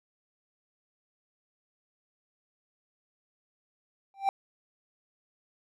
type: tone with exponential growth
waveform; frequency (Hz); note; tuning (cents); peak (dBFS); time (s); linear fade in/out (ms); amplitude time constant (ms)
triangle; 784; G5; 0; -17; 4.14-4.29; 1; 31
effects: none